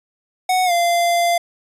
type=tone with pitch glide; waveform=square; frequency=740 to 690.4 Hz; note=F#5 to F5; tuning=0 to -20 cents; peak=-15 dBFS; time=0.49-1.38 s; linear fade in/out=5 ms; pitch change=-120 cents; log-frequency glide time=0.65-0.72 s; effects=resampled to 32000 Hz